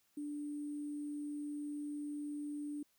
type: tone with sample-and-hold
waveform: sine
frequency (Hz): 293.5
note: D4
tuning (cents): -1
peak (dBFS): -39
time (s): 0.17-2.83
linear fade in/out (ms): 5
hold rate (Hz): 8820
effects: white hiss -75 dBFS RMS until 2.98 s